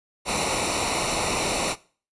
pink noise with comb filter, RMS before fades -25 dBFS, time 0.25-1.76 s, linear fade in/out 50 ms, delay 0.61 ms, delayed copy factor -0.75, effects noise-tail reverb RT60 0.4 s tail -20 dB re dry + resampled to 24000 Hz

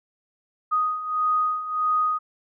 sine beating tone pair, 1244.5 / 1246.1 Hz, D#6 / D#6, 0 / +2 cents, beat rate 1.6 Hz, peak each -27 / -22 dBFS, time 0.71-2.19 s, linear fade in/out 20 ms, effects none

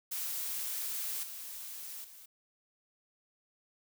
blue noise with level steps, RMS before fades -37 / -44 / -53 dBFS, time 0.11-2.26 s, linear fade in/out 10 ms, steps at 1.23 / 2.04 s, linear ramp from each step 5 ms, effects none

